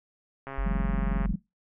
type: click train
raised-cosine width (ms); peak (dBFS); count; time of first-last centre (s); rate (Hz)
0.5; -22; 108; 0.47-1.257; 136
type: tone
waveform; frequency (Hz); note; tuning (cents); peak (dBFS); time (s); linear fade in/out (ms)
sine; 46; F#1; -9; -25; 0.58-1.33; 0
type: tone bursts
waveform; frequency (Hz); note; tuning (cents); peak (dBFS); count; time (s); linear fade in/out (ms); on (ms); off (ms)
sine; 183.7; F#3; -12; -24; 16; 0.66-1.357; 5; 22; 23
effects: noise-tail reverb RT60 0.2 s tail -20 dB re dry + low-pass 2000 Hz 12 dB/octave